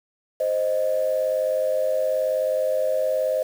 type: tone pair together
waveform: sine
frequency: 523.3 / 622.3 Hz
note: C5 / D#5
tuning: 0 / 0 cents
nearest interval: minor third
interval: 300 cents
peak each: -22 dBFS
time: 0.4-3.43 s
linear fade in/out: 5 ms
effects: tanh soft clip ceiling -12 dBFS + 7-bit